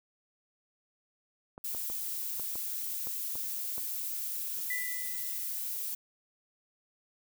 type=clicks; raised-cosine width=1 ms; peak=-31 dBFS; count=8; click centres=1.579 / 1.748 / 1.9 / 2.397 / 2.556 / 3.071 / 3.355 / 3.78 s
type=noise; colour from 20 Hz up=violet; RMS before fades=-36 dBFS; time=1.64-5.95 s; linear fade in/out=5 ms
type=tone with exponential decay; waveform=sine; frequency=1991 Hz; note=B6; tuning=14 cents sharp; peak=-31 dBFS; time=4.7-5.62 s; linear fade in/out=5 ms; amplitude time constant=200 ms
effects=none